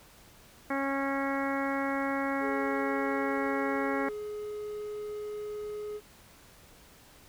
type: harmonic tone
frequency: 274.5 Hz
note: C#4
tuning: 17 cents flat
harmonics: 1 / 2 / 3 / 4 / 5 / 6 / 7 / 8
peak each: -32 / -35 / -37 / -38 / -39 / -40 / -40 / -41 dBFS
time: 0.7-4.09 s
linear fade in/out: 5 ms
type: tone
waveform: triangle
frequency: 420 Hz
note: G#4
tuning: 19 cents sharp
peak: -33 dBFS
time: 2.4-6.01 s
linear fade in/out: 50 ms
effects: pink hiss -56 dBFS RMS until 7.28 s